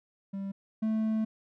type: tone pair in turn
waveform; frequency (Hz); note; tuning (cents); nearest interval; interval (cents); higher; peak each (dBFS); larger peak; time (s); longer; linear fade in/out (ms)
triangle; 196 / 219.2; G3 / A3; 0 / -6; major second; 194; second; -31 / -24; second; 0.33-0.52 / 0.82-1.25; second; 10
effects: none